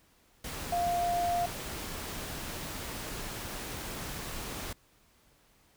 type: tone in noise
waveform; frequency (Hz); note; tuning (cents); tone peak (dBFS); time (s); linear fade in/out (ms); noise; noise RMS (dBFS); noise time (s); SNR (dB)
sine; 698.5; F5; 0; -27; 0.72-1.46; 5; pink; -39; 0.44-4.73; +9
effects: pink hiss -65 dBFS RMS until 5.76 s